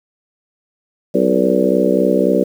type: harmonic tone with a mistuned harmonic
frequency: 63.7 Hz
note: C2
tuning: 46 cents flat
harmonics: 3 / 4 / 5 / 6 / 7 / 8 / 9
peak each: -19 / -19 / -19 / -19 / -19 / -19 / -19 dBFS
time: 1.14-2.44 s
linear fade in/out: 10 ms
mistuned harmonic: 8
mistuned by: -49 cents
effects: 7-bit